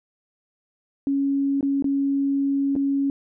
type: tone with dropouts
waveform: sine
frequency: 277.2 Hz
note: C#4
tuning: in tune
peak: -19 dBFS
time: 1.07-3.1 s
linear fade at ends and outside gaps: 1 ms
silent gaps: 1.609-1.628 / 1.824-1.843 / 2.754-2.762 s
effects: none